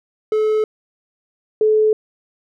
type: tone pair in turn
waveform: triangle / sine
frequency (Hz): 431.4 / 431.4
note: A4 / A4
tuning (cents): -34 / -34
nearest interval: unison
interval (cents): 0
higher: neither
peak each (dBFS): -12 / -11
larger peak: second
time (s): 0.32-0.64 / 1.61-1.93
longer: neither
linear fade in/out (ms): 2
effects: none